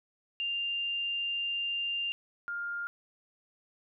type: tone pair in turn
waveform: sine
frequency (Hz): 2794 / 1405.9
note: F7 / F6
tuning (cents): 0 / +11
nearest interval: octave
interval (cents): 1189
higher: first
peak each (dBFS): -30 / -33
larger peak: first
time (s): 0.4-2.12 / 2.48-2.87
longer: first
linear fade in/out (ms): 0
effects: none